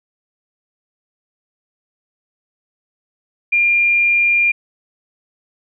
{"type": "tone", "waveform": "sine", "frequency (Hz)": 2400, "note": "D7", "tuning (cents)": 37, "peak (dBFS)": -11, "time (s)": [3.52, 4.52], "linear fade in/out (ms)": 10, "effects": []}